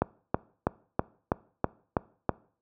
click train, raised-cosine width 1 ms, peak -9 dBFS, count 8, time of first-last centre 0.02-2.293 s, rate 3.08 Hz, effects noise-tail reverb RT60 0.5 s tail -22 dB re dry + high-pass 60 Hz 12 dB/octave

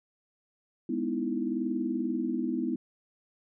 sine chord, E major seventh, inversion first, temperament just, 206 / 247.2 / 309 / 329.6 Hz, G#3 / B3 / D#4 / E4, -14 / +2 / -12 / 0 cents, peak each -36 / -31 / -35 / -33 dBFS, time 0.89-2.76 s, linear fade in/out 5 ms, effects none

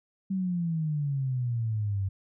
sine exponential sweep, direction down, 194.4 to 94.9 Hz, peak -26 dBFS, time 0.3-2.09 s, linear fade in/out 10 ms, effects none

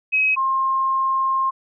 sine tone pair in turn, 2546 / 1063.7 Hz, D#7 / C6, +39 / +28 cents, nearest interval octave + minor third, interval 1511 cents, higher first, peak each -15 / -17 dBFS, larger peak first, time 0.12-0.36 / 0.36-1.51 s, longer second, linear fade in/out 20 ms, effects none

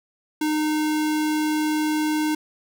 square tone, 306.5 Hz, D#4, 26 cents flat, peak -21 dBFS, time 0.41-2.35 s, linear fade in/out 5 ms, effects none

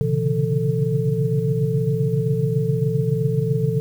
sine tone cluster, 121.4 / 137.4 / 144.8 / 167.9 / 442.9 Hz, B2 / C#3 / D3 / E3 / A4, -29 / -15 / -24 / +32 / +11 cents, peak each -24 dBFS, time 0.01-3.8 s, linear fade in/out 0 ms, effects 8-bit

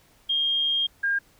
sine tone pair in turn, 3224 / 1612 Hz, G7 / G6, +48 / +48 cents, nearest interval octave, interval 1200 cents, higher first, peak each -21 dBFS, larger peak neither, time 0.29-0.87 / 1.03-1.19 s, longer first, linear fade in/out 10 ms, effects pink hiss -59 dBFS RMS until 1.39 s

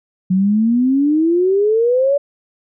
sine exponential sweep, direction up, 181.9 to 578 Hz, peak -11 dBFS, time 0.3-2.18 s, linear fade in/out 10 ms, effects none

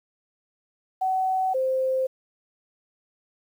sine tone pair in turn, 754 / 522.5 Hz, F#5 / C5, +32 / -2 cents, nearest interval tritone, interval 634 cents, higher first, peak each -21 dBFS, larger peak neither, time 1.01-1.54 / 1.54-2.07 s, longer neither, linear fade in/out 10 ms, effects 9-bit

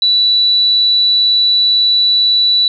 sine tone, 3951 Hz, B7, in tune, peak -8 dBFS, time 0.02-2.68 s, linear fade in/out 2 ms, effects none

